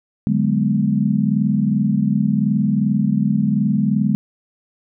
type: chord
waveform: sine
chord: G# half-diminished seventh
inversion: second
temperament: equal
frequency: 146.83 / 185 / 207.7 / 246.9 Hz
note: D3 / F#3 / G#3 / B3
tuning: 0 / 0 / 0 / 0 cents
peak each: -21 / -22 / -17 / -23 dBFS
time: 0.27-4.15 s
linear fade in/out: 0 ms
effects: none